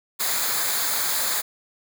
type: noise with comb filter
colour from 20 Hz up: white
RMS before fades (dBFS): -24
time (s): 0.19-1.42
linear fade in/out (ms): 20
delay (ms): 0.35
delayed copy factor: -0.65
effects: none